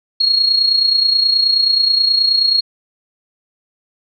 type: tone with amplitude modulation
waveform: sine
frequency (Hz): 4294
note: C8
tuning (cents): +44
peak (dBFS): -8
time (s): 0.2-2.61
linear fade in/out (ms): 10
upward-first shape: sine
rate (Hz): 29.4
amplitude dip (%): 60
effects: none